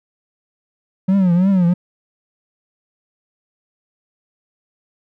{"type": "tone with vibrato", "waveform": "triangle", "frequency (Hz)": 184.1, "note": "F#3", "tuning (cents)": -8, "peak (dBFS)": -9, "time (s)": [1.08, 1.74], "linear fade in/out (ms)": 10, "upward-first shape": "triangle", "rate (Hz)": 3, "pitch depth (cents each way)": 150, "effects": []}